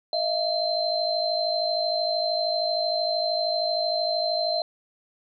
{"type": "tone cluster", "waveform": "sine", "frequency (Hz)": [629, 682, 4110], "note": ["D#5", "F5", "C8"], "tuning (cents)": [19, -41, -32], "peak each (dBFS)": -27, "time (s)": [0.13, 4.62], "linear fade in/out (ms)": 2, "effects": []}